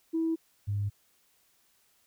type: tone pair in turn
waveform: sine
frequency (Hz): 325.7 / 101.82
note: E4 / G#2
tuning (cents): -21 / -34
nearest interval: octave + minor sixth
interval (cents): 2013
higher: first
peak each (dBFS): -25 / -27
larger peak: first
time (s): 0.13-0.36 / 0.67-0.9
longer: neither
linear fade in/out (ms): 20
effects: tanh soft clip ceiling -21 dBFS + white hiss -68 dBFS RMS until 2.06 s